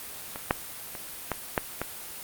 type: clicks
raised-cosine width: 0.5 ms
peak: -21 / -6 / -22 / -11 / -7 / -12 dBFS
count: 6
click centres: 0.359 / 0.509 / 0.952 / 1.317 / 1.578 / 1.816 s
effects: white hiss -40 dBFS RMS until 2.23 s + Opus 32 kbps